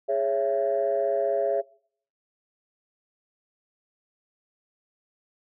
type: chord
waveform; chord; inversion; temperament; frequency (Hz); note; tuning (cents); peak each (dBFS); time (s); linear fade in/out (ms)
sine; C# minor; second; equal with one note detuned; 415.3 / 554.4 / 669.6; G#4 / C#5 / E5; 0 / 0 / +27; -27 / -25 / -25; 0.08-1.62; 20
effects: noise-tail reverb RT60 0.6 s tail -24 dB re dry + tanh soft clip ceiling -15 dBFS